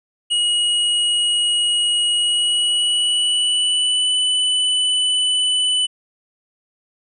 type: tone with pitch glide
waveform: square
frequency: 2898 to 2992 Hz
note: F#7 to F#7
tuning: -37 to +19 cents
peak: -16 dBFS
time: 0.3-5.87 s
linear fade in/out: 20 ms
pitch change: +56 cents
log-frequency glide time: 2.15-4.15 s
effects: resampled to 24000 Hz